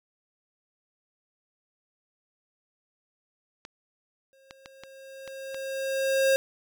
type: clicks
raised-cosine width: 0.2 ms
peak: -23 dBFS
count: 6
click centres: 3.651 / 4.509 / 4.659 / 4.836 / 5.277 / 5.545 s
type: tone with exponential growth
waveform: square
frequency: 537 Hz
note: C5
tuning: 45 cents sharp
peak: -19 dBFS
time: 4.33-6.36 s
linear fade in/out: 0 ms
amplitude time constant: 440 ms
effects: none